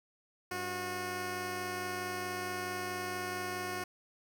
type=tone pair together; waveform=10% pulse; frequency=96.79 / 362.6 Hz; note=G2 / F#4; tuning=-21 / -35 cents; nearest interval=octave + major seventh; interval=2286 cents; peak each=-36 / -28 dBFS; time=0.51-3.84 s; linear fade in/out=5 ms; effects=none